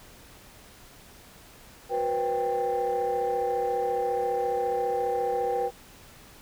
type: tone cluster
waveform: sine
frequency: 366 / 485.4 / 520 / 789 Hz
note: F#4 / B4 / C5 / G5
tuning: -19 / -30 / -11 / +11 cents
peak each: -35 / -26 / -34 / -27 dBFS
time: 1.89-5.71 s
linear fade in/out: 50 ms
effects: tanh soft clip ceiling -19 dBFS + pink hiss -51 dBFS RMS until 6.41 s